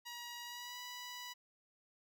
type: tone with pitch glide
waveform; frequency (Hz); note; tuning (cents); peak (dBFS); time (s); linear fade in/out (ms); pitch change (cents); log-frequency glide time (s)
10% pulse; 957 to 983.3; A#5 to B5; +45 to -8; -37; 0.05-1.34; 20; +47; 0.44-0.78
effects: none